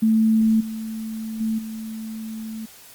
sine tone with level steps, 221.1 Hz, A3, 9 cents sharp, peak -14 / -27 / -20 / -29 dBFS, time 0.02-2.66 s, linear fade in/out 10 ms, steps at 0.6 / 1.4 / 1.58 s, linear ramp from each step 10 ms, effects white hiss -46 dBFS RMS until 2.94 s + Opus 32 kbps

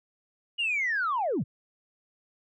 sine linear sweep, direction down, 2908 to 86.1 Hz, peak -24 dBFS, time 0.58-1.44 s, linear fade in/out 20 ms, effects tanh soft clip ceiling -21 dBFS

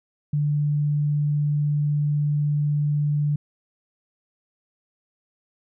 sine tone, 147.3 Hz, D3, 6 cents sharp, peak -19 dBFS, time 0.33-3.36 s, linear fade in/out 5 ms, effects none

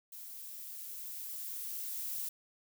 violet noise with level ramp, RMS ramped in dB -48 to -38 dBFS, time 0.12-2.29 s, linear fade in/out 5 ms, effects none

